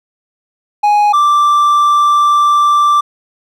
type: tone pair in turn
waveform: triangle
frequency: 830.6 / 1174.6 Hz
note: G#5 / D6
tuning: 0 / 0 cents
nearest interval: tritone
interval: 600 cents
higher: second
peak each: -5 dBFS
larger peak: neither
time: 0.83-1.13 / 1.13-3.01 s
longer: second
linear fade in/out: 10 ms
effects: none